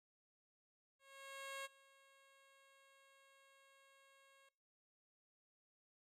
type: tone with ADSR envelope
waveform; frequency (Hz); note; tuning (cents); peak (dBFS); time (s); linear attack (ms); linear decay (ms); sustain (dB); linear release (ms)
10% pulse; 545; C#5; -29; -37; 0.99-4.49; 660; 26; -22; 4
effects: noise-tail reverb RT60 0.5 s tail -24 dB re dry + low-pass 12000 Hz 12 dB/octave